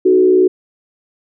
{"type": "tone with frequency modulation", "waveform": "sine", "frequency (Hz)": 370, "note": "F#4", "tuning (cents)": 0, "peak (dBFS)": -7, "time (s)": [0.05, 0.48], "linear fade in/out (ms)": 10, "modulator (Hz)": 61.9, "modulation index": 0.68, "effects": []}